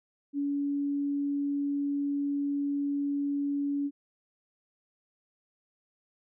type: tone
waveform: sine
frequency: 284 Hz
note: C#4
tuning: 42 cents sharp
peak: -27 dBFS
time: 0.33-3.91 s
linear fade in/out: 50 ms
effects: none